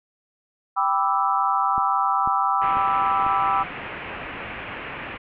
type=chord; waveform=sine; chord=E minor seventh; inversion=first; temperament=equal with one note detuned; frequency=786.3 / 987.8 / 1174.7 / 1318.5 Hz; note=G5 / B5 / D6 / E6; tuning=+5 / 0 / 0 / 0 cents; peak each=-24 dBFS; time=0.76-3.64 s; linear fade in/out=20 ms
type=click train; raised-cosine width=3 ms; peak=-22 dBFS; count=4; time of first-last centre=1.78-3.265 s; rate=2.02 Hz
type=low-pass noise; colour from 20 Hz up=white; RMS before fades=-34 dBFS; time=2.61-5.18 s; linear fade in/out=20 ms; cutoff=2700 Hz; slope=48 dB/octave
effects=none